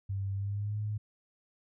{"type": "tone with pitch glide", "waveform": "sine", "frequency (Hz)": [98, 105.64], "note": ["G2", "G#2"], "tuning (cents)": [0, 30], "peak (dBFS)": -31, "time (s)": [0.09, 0.98], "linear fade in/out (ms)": 10, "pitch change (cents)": 130, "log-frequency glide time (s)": [0.34, 0.78], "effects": []}